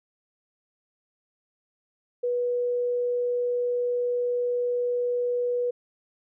sine tone, 488 Hz, B4, 21 cents flat, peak -23 dBFS, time 2.23-5.71 s, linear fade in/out 10 ms, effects none

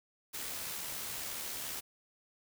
white noise with amplitude modulation, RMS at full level -39 dBFS, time 0.33-1.81 s, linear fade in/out 20 ms, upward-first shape sine, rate 74.3 Hz, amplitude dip 30%, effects none

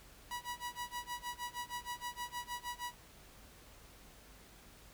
sawtooth tone with tremolo, 972 Hz, B5, 28 cents flat, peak -34 dBFS, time 0.31-2.94 s, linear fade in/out 0 ms, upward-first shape sine, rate 6.4 Hz, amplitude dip 95%, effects added 50 Hz sine -63 dBFS peak until 4.93 s + pink hiss -59 dBFS RMS until 4.93 s

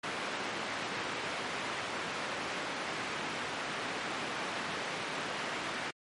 white low-pass noise, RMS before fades -37 dBFS, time 0.03-5.91 s, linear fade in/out 10 ms, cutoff 2200 Hz, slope 12 dB/octave, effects high-pass 150 Hz 12 dB/octave + MP3 48 kbps

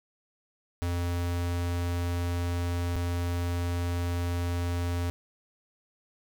square tone pair in turn, 87.1 / 87.1 Hz, F2 / F2, -4 / -4 cents, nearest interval unison, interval 0 cents, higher neither, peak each -28 / -28 dBFS, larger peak neither, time 0.82-2.96 / 2.96-5.1 s, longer neither, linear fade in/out 0 ms, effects none

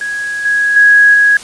sine tone with level steps, 1661.2 Hz, G#6, in tune, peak -16 / -9 / -3 / -5 dBFS, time 0.01-1.37 s, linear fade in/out 2 ms, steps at 0.45 / 0.76 / 1.14 s, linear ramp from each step 5 ms, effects white hiss -31 dBFS RMS until 1.43 s + resampled to 22050 Hz

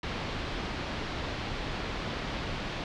pink low-pass noise, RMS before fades -35 dBFS, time 0.03-2.84 s, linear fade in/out 2 ms, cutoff 4400 Hz, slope 24 dB/octave, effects none

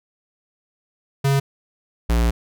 square tone pair in turn, 138 / 58.02 Hz, C#3 / A#1, -7 / -7 cents, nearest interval octave + minor third, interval 1500 cents, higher first, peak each -16 dBFS, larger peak neither, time 1.24-1.4 / 2.09-2.31 s, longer second, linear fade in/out 10 ms, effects none

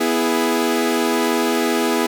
sawtooth chord, E major, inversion second, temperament equal, 246.9 / 329.6 / 415.3 Hz, B3 / E4 / G#4, 0 / 0 / 0 cents, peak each -17 dBFS, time 0-2.07 s, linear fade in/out 10 ms, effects none

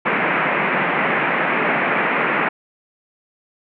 white band-pass noise, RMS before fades -19 dBFS, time 0.05-2.49 s, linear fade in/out 10 ms, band 150 to 2400 Hz, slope 48 dB/octave, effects none

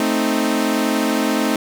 sawtooth chord, A diminished, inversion none, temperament equal, 220 / 261.6 / 311.1 Hz, A3 / C4 / Eb4, 0 / 0 / 0 cents, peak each -17 dBFS, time 0-1.56 s, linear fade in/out 2 ms, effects none

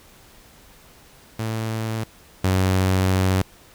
sawtooth tone pair in turn, 111.3 / 93.97 Hz, A2 / F#2, +20 / +27 cents, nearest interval minor third, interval 293 cents, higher first, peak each -20 / -13 dBFS, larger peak second, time 1.39-2.04 / 2.44-3.42 s, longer second, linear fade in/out 5 ms, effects pink hiss -50 dBFS RMS until 3.74 s

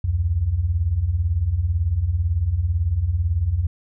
sine beating tone pair, 70.4 / 88.4 Hz, C#2 / F2, +27 / +22 cents, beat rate 18 Hz, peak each -24 / -19 dBFS, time 0.04-3.67 s, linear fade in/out 5 ms, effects none

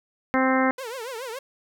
harmonic tone, 261.6 Hz, C4, in tune, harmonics 1 / 2 / 3 / 4 / 5 / 6 / 7 / 8, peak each -22 / -25 / -27 / -28 / -29 / -30 / -30 / -31 dBFS, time 0.34-0.71 s, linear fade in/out 0 ms
sawtooth tone with vibrato, 487.7 Hz, B4, 22 cents flat, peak -28 dBFS, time 0.78-1.39 s, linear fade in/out 5 ms, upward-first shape triangle, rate 7.1 Hz, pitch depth 220 cents each way
effects none

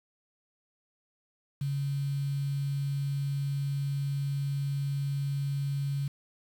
sine tone with quantisation, 140 Hz, C#3, 18 cents sharp, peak -28 dBFS, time 1.61-6.08 s, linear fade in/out 5 ms, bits 8, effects none

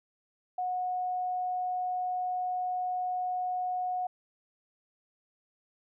sine tone, 730 Hz, F#5, 24 cents flat, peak -29 dBFS, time 0.58-4.07 s, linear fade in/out 5 ms, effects none

